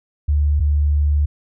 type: tone pair in turn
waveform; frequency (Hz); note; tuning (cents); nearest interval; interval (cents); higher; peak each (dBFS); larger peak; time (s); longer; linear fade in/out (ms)
sine; 73.42 / 73.42; D2 / D2; 0 / 0; unison; 0; neither; -13; neither; 0.28-0.6 / 0.6-1.26; second; 10
effects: none